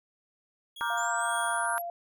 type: tone with tremolo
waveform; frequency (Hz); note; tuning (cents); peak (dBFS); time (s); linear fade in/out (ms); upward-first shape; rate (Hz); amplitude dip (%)
45% pulse; 3322; G#7; 0; -38; 0.76-1.66; 5; triangle; 2; 95
type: chord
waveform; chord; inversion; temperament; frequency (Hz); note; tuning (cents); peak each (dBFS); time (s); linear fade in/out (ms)
sine; G minor seventh; first; just; 940.8 / 1176 / 1411.2 / 1568; Bb5 / D6 / F6 / G6; +16 / +2 / +18 / 0; -32 / -34 / -33 / -35; 0.81-1.78; 0
type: tone with pitch glide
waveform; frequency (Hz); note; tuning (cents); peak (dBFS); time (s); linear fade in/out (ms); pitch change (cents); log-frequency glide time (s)
sine; 697 to 690.2; F5 to F5; -4 to -21; -33; 0.9-1.9; 2; -17; 1.17-1.55
type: exponential sweep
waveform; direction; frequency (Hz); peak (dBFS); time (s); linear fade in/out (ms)
sine; up; 7000 to 11520; -36; 0.97-1.82; 10
effects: none